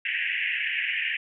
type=band-pass noise; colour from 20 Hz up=pink; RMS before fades=-28 dBFS; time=0.05-1.17 s; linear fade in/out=5 ms; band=1700 to 2900 Hz; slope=96 dB/octave; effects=none